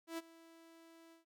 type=tone with ADSR envelope; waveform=sawtooth; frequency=329.6 Hz; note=E4; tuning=in tune; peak=-35 dBFS; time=0.07-1.25 s; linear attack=110 ms; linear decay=28 ms; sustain=-20 dB; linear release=130 ms; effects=none

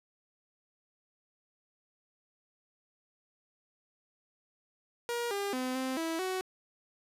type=tone with pitch steps; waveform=sawtooth; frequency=475.1 / 401.2 / 255.6 / 260.7 / 326.8 / 373.4 Hz; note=A#4 / G4 / C4 / C4 / E4 / F#4; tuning=+33 / +40 / -40 / -6 / -15 / +16 cents; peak=-28 dBFS; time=5.09-6.41 s; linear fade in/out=0 ms; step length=220 ms; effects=resampled to 32000 Hz + 9-bit

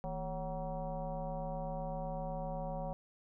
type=tone with frequency modulation; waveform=sine; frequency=358.1 Hz; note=F4; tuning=43 cents sharp; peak=-36 dBFS; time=0.04-2.93 s; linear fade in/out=0 ms; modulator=196 Hz; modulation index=2.5; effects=none

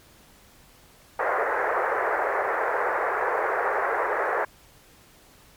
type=band-pass noise; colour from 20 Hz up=pink; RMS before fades=-25 dBFS; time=1.19-4.45 s; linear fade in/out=5 ms; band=410 to 1900 Hz; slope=48 dB/octave; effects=pink hiss -54 dBFS RMS until 5.56 s + MP3 96 kbps

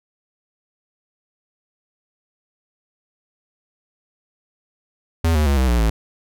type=tone with pitch steps; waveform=square; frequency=82.41 / 76.01 / 70.1 / 64.66 / 59.63 / 55 Hz; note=E2 / D#2 / C#2 / C2 / A#1 / A1; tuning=0 / -40 / +20 / -20 / +40 / 0 cents; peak=-15 dBFS; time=5.24-5.9 s; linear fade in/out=5 ms; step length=110 ms; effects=none

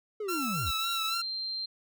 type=linear sweep; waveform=triangle; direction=down; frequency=440 to 53.5 Hz; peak=-30 dBFS; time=0.2-0.71 s; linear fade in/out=5 ms
type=tone with vibrato; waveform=sawtooth; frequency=1340 Hz; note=E6; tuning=28 cents sharp; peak=-28 dBFS; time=0.28-1.22 s; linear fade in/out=10 ms; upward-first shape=sine; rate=3.6 Hz; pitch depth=44 cents each way
type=noise with tremolo; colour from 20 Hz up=violet; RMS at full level=-41 dBFS; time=0.29-1.18 s; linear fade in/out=20 ms; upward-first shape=square; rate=8 Hz; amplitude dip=30%
type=tone with pitch glide; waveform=sine; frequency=3900 to 4156 Hz; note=B7 to C8; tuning=-23 to -12 cents; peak=-32 dBFS; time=0.66-1.66 s; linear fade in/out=10 ms; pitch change=+111 cents; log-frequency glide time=1.08-1.16 s
effects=none

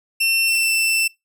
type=tone with pitch glide; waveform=sawtooth; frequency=2700 to 2672 Hz; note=E7 to E7; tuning=+41 to +23 cents; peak=-13 dBFS; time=0.2-1.08 s; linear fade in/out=10 ms; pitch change=-18 cents; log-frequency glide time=0.46-0.72 s; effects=noise-tail reverb RT60 0.2 s tail -25 dB re dry

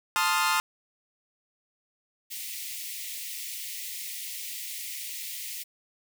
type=chord; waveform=sawtooth; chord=F dominant seventh; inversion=first; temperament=equal; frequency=880 / 1046.5 / 1244.5 / 1396.9 Hz; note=A5 / C6 / Eb6 / F6; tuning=0 / 0 / 0 / 0 cents; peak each=-25 dBFS; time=0.16-0.6 s; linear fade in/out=0 ms
type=high-pass noise; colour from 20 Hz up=white; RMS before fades=-37 dBFS; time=2.3-5.64 s; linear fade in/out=20 ms; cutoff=1900 Hz; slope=96 dB/octave
effects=none

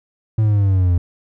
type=exponential sweep; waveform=triangle; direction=down; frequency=111 to 85.7 Hz; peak=-10 dBFS; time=0.38-0.98 s; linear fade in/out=5 ms; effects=none

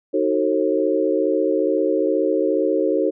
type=chord; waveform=sine; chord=D# diminished seventh; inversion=none; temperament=just; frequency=311.1 / 373.4 / 448 / 537.6 Hz; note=D#4 / F#4 / A4 / C5; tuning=0 / +16 / +31 / +47 cents; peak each=-22 dBFS; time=0.13-3.11 s; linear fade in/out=20 ms; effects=none

